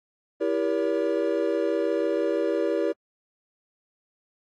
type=chord; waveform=triangle; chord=E diminished seventh; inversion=none; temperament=just; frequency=329.6 / 395.6 / 474.7 / 569.6 Hz; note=E4 / G4 / Bb4 / Db5; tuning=0 / +16 / +31 / +47 cents; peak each=-26 dBFS; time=0.4-2.93 s; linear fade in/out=20 ms; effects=AAC 32 kbps